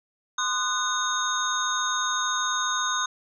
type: tone cluster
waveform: sine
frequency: 1033 / 1226 / 1486 / 3692 / 6440 Hz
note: C6 / D#6 / F#6 / A#7 / G8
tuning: -22 / -26 / +7 / -17 / +46 cents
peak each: -30 dBFS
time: 0.38-3.06 s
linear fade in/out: 5 ms
effects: none